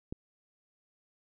click, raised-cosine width 3 ms, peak -24 dBFS, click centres 0.125 s, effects none

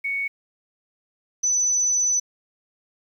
sine tone pair in turn, 2225 / 5995 Hz, C#7 / F#8, +6 / +22 cents, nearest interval octave + perfect fourth, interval 1716 cents, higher second, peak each -23 / -18 dBFS, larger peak second, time 0.04-0.28 / 1.43-2.2 s, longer second, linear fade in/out 10 ms, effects 9-bit

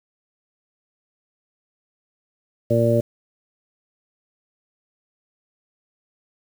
harmonic tone, 116.54 Hz, A#2, in tune, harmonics 1 / 2 / 3 / 4 / 5, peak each -20 / -23 / -24 / -24 / -19 dBFS, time 2.7-3.01 s, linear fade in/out 10 ms, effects 7-bit

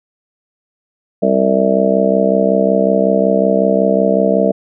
harmonic tone, 65.41 Hz, C2, in tune, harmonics 3 / 4 / 5 / 6 / 7 / 8 / 9 / 10, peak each -16 / -21 / -22 / -27 / -16 / -28 / -16 / -16 dBFS, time 1.22-4.52 s, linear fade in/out 10 ms, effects none

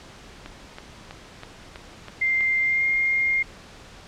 click train, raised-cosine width 0.3 ms, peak -21 dBFS, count 7, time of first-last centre 0.46-2.408 s, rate 3.08 Hz
sine tone with pitch glide, 2097 to 2123 Hz, C7 to C7, +3 to +25 cents, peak -19 dBFS, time 2.21-3.43 s, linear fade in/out 10 ms, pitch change +22 cents, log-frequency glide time 2.65-2.84 s
effects pink hiss -45 dBFS RMS until 4.07 s + low-pass 6000 Hz 12 dB/octave

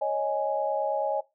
sine chord, C# suspended second, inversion none, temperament just, 554.4 / 623.7 / 831.5 Hz, C#5 / D#5 / G#5, 0 / +4 / +2 cents, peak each -29 dBFS, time 0.01-1.21 s, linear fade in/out 10 ms, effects noise-tail reverb RT60 0.2 s tail -18 dB re dry

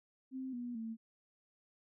sine tone with pitch steps, 261.6 / 242.7 / 225.1 Hz, C4 / B3 / A3, 0 / -30 / +40 cents, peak -39 dBFS, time 0.31-0.97 s, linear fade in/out 50 ms, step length 220 ms, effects none

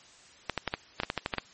clicks, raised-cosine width 0.3 ms, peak -12 dBFS, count 11, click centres 0.497 / 0.577 / 0.677 / 0.739 / 1.001 / 1.034 / 1.101 / 1.177 / 1.261 / 1.338 / 1.383 s, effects white hiss -55 dBFS RMS until 1.53 s + MP3 32 kbps

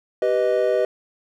triangle chord, G augmented, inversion none, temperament equal with one note detuned, 388.2 / 493.9 / 622.3 Hz, G4 / B4 / D#5, -17 / 0 / 0 cents, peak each -21 / -19 / -19 dBFS, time 0.22-0.85 s, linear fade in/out 2 ms, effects none

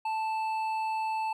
sine tone with hard clipping, 880 Hz, A5, in tune, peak -30 dBFS, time 0.05-1.33 s, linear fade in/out 5 ms, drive 7 dB, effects none

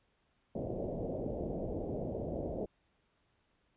white low-pass noise, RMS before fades -38 dBFS, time 0.55-2.66 s, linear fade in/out 5 ms, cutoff 640 Hz, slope 48 dB/octave, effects pink hiss -75 dBFS RMS until 3.76 s + resampled to 8000 Hz

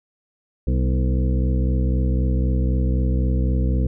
harmonic tone with a mistuned harmonic, 63.9 Hz, C2, 40 cents flat, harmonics 1 / 2 / 3 / 4 / 5 / 7 / 8, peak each -18 / -24 / -28 / -30 / -32 / -35 / -36 dBFS, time 0.67-3.87 s, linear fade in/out 5 ms, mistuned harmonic 4, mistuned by -55 cents, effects none

